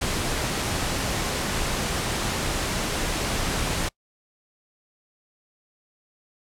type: noise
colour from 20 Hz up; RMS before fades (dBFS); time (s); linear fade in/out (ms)
pink; -26; 0.01-3.89; 10
effects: noise-tail reverb RT60 0.1 s tail -26 dB re dry + low-pass 10000 Hz 12 dB/octave